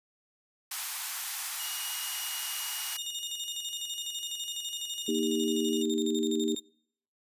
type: high-pass noise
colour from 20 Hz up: white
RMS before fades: -35 dBFS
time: 0.71-2.97 s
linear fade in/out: 5 ms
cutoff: 770 Hz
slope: 48 dB/octave
type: tone with vibrato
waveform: sawtooth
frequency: 2877 Hz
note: F#7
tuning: 49 cents flat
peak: -35 dBFS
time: 1.59-5.83 s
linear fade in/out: 10 ms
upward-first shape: sine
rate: 16 Hz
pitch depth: 12 cents each way
type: tone with tremolo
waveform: 30% pulse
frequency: 3664 Hz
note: A#7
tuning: 31 cents flat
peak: -32 dBFS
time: 2.98-6.6 s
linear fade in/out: 10 ms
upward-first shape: square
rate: 12 Hz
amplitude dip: 80%
type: chord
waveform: sine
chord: Eb major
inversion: second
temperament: equal with one note detuned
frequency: 233.1 / 311.1 / 398.4 Hz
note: Bb3 / Eb4 / G4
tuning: 0 / 0 / +28 cents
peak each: -31 dBFS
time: 5.08-6.55 s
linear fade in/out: 5 ms
effects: noise-tail reverb RT60 0.7 s tail -26 dB re dry + resampled to 32000 Hz